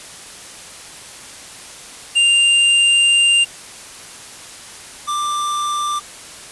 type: tone pair in turn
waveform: square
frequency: 2794 / 1183.2 Hz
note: F7 / D6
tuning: 0 / +13 cents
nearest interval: octave + minor third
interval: 1487 cents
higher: first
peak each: -11 / -19 dBFS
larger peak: first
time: 2.15-3.45 / 5.07-6 s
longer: first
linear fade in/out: 20 ms
effects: white hiss -36 dBFS RMS until 6.51 s + resampled to 24000 Hz